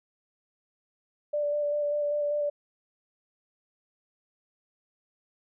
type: tone with vibrato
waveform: sine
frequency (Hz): 587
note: D5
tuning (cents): -1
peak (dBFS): -25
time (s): 1.33-2.5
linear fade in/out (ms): 10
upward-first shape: square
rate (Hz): 5.1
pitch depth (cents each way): 12
effects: none